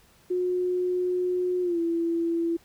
sine tone with pitch glide, 361.7 to 335.5 Hz, F#4 to E4, -39 to +31 cents, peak -23 dBFS, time 0.3-2.57 s, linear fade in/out 10 ms, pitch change -130 cents, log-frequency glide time 1.62-1.79 s, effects pink hiss -59 dBFS RMS until 2.64 s

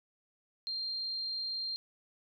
sine tone, 4186 Hz, C8, in tune, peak -34 dBFS, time 0.67-1.76 s, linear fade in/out 0 ms, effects none

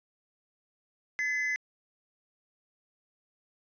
triangle tone pair together, 1724 / 2034 Hz, A6 / C7, -36 / -50 cents, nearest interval minor third, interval 286 cents, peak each -33 / -27 dBFS, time 1.19-1.56 s, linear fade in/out 0 ms, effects resampled to 16000 Hz

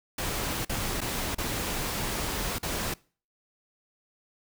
pink noise with dropouts, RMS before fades -31 dBFS, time 0.18-2.94 s, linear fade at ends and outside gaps 5 ms, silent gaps 0.65-0.694 / 1.006-1.014 / 1.349-1.382 / 2.585-2.629 s, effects noise-tail reverb RT60 0.4 s tail -23 dB re dry

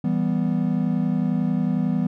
triangle chord, E minor, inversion none, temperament equal, 164.81 / 196 / 246.9 Hz, E3 / G3 / B3, 0 / 0 / 0 cents, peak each -22 dBFS, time 0.04-2.07 s, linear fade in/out 5 ms, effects none

